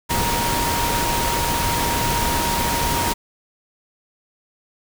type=tone in noise; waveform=sine; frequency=940 Hz; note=A#5; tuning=14 cents sharp; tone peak=-23 dBFS; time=0.09-3.14 s; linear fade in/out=20 ms; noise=pink; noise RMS=-22 dBFS; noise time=0.09-3.14 s; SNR=-4 dB; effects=none